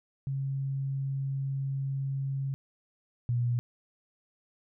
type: tone pair in turn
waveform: sine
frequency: 136.3 / 120.88 Hz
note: C#3 / B2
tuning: -29 / -37 cents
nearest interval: major second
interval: 208 cents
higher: first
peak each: -29 / -25 dBFS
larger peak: second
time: 0.27-2.54 / 3.29-3.59 s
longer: first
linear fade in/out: 0 ms
effects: none